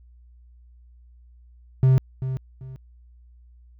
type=tone with echo; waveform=triangle; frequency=130.81 Hz; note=C3; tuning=in tune; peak=-11 dBFS; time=1.83-1.98 s; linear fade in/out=0 ms; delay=390 ms; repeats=2; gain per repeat=-11 dB; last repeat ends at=2.76 s; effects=added 60 Hz sine -48 dBFS peak until 3.79 s